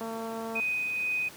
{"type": "click train", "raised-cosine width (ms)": 1, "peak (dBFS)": -24, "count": 134, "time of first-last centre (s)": [0.01, 0.598], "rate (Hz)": 226}
{"type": "tone with tremolo", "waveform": "sine", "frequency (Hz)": 2500, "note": "D#7", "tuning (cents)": 8, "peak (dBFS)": -26, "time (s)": [0.55, 1.29], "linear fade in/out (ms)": 10, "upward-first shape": "triangle", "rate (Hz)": 2.1, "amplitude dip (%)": 30}
{"effects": ["pink hiss -47 dBFS RMS until 1.36 s", "high-pass 150 Hz 12 dB/octave"]}